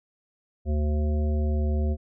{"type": "harmonic tone", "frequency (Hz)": 75.1, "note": "D2", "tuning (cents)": 39, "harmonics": [1, 3, 5, 7, 9], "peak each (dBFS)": [-22, -32, -36, -39, -41], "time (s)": [0.65, 1.97], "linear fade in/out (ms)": 50, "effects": []}